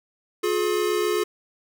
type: tone pair together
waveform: square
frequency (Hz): 356.7 / 424.2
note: F4 / G#4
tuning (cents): +37 / +37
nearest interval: minor third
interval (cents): 300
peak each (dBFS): -25 / -24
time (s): 0.43-1.24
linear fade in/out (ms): 10
effects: none